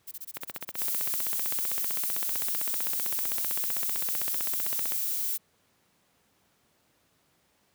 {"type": "noise bursts", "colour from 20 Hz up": "violet", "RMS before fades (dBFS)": -39, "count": 14, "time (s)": [0.07, 0.986], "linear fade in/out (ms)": 10, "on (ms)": 45, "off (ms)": 22}
{"type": "click train", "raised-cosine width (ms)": 0.3, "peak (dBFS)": -19, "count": 72, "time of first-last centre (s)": [0.37, 4.921], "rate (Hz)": 15.6}
{"type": "noise", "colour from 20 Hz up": "violet", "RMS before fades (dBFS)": -30, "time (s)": [0.77, 5.38], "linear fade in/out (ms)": 20}
{"effects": ["pink hiss -68 dBFS RMS until 7.74 s", "high-pass 100 Hz 12 dB/octave"]}